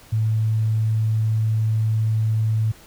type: tone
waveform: sine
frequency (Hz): 110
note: A2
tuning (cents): 0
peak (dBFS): -17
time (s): 0.12-2.72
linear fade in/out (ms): 10
effects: pink hiss -48 dBFS RMS until 2.86 s